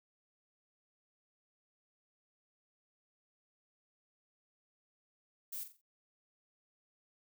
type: noise with echo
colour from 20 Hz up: violet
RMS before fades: -42 dBFS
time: 5.52-5.64 s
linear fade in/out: 10 ms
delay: 44 ms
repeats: 4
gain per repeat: -9 dB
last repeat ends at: 5.816 s
effects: none